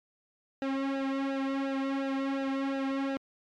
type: tone with flanger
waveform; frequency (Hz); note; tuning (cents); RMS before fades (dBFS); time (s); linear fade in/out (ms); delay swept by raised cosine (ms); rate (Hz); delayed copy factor
sawtooth; 271.5; C#4; -36; -31; 0.62-3.17; 0; 0.89 to 2.49; 2.8; -0.85
effects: low-pass 3000 Hz 12 dB/octave + MP3 96 kbps